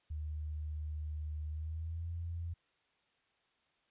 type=tone with pitch glide; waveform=sine; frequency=76.3 to 84.66 Hz; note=D#2 to E2; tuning=-33 to +47 cents; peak=-37 dBFS; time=0.1-2.54 s; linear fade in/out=10 ms; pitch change=+180 cents; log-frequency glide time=1.48-2.09 s; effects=white hiss -75 dBFS RMS until 3.9 s + resampled to 8000 Hz